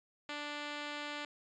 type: tone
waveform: 5% pulse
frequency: 293.7 Hz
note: D4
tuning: in tune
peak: -28 dBFS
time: 0.29-1.25 s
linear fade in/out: 2 ms
effects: resampled to 16000 Hz